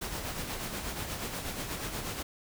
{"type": "noise with tremolo", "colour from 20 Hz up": "pink", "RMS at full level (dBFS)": -35, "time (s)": [0.01, 2.23], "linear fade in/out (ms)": 10, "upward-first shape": "sine", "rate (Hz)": 8.3, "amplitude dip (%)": 45, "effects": []}